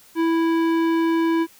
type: tone with tanh clipping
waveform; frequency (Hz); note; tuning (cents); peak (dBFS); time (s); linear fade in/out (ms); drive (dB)
sine; 329.6; E4; 0; -19; 0.15-1.47; 50; 16
effects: white hiss -51 dBFS RMS until 1.59 s